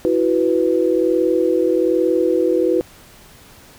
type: chord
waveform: sine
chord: E suspended second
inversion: none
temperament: just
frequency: 329.6 / 370.8 / 494.4 Hz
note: E4 / F#4 / B4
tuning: 0 / +4 / +2 cents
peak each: -18 dBFS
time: 0.05-2.81 s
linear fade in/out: 0 ms
effects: pink hiss -45 dBFS RMS until 3.78 s